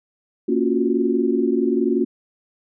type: chord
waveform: sine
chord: Gb major seventh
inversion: first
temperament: equal with one note detuned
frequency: 233.1 / 278 / 349.2 / 370 Hz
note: Bb3 / Db4 / F4 / Gb4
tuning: 0 / +5 / 0 / 0 cents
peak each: -22 dBFS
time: 0.48-2.05 s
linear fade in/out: 10 ms
effects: none